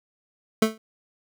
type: tone with exponential decay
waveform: 25% pulse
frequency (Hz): 220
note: A3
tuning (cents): 0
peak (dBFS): -10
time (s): 0.62-0.78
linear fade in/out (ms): 5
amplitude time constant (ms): 34
effects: none